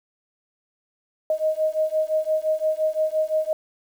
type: beating tone pair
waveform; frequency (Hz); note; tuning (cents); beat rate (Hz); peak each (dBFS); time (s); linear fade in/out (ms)
sine; 622.3 / 628.1; D#5 / D#5; 0 / +16; 5.8; -23; 1.3-3.53; 2
effects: 8-bit